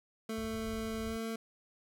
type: tone with pitch glide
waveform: 25% pulse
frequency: 222 to 225.1 Hz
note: A3 to A3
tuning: +16 to +40 cents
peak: -32 dBFS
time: 0.29-1.36 s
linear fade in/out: 5 ms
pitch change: +24 cents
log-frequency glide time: 1.05-1.17 s
type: low-pass noise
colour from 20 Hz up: white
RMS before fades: -47 dBFS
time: 0.37-1.17 s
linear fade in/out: 5 ms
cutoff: 100 Hz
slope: 48 dB/octave
effects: none